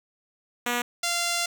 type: tone pair in turn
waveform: 5% pulse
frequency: 241.9 / 691.3 Hz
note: B3 / F5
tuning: -36 / -18 cents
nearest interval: octave + tritone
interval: 1818 cents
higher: second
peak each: -13 dBFS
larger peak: neither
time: 0.66-0.82 / 1.03-1.46 s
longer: second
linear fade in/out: 5 ms
effects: none